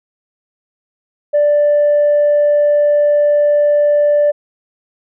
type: tone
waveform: sine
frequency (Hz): 587.3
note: D5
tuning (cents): 0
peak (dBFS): -7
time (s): 1.33-4.32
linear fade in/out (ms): 20
effects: tanh soft clip ceiling -6 dBFS